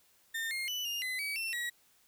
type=tone with pitch steps; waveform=35% pulse; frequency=1814 / 2131 / 2979 / 2826 / 2025 / 2278 / 2695 / 1916 Hz; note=A#6 / C7 / F#7 / F7 / B6 / C#7 / E7 / A#6; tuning=-48 / +31 / +11 / +20 / +43 / +47 / +38 / +47 cents; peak=-32 dBFS; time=0.34-1.7 s; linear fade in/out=10 ms; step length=170 ms; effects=white hiss -67 dBFS RMS until 2.07 s